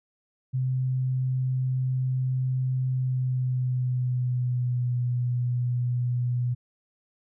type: tone with pitch glide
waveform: sine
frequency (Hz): 129.1 to 122.84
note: C3 to B2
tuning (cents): -23 to -9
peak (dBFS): -23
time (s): 0.53-6.55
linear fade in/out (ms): 20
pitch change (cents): -86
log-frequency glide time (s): 2.89-4.97
effects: none